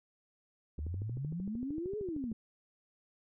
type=exponential two-way sweep; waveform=sine; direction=up then down; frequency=70.8 to 434.6 to 210.9 Hz; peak=-35 dBFS; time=0.78-2.33 s; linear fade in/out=5 ms; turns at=1.98 s
type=click train; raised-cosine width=3 ms; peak=-32 dBFS; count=21; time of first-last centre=0.79-2.317 s; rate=13.1 Hz
effects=none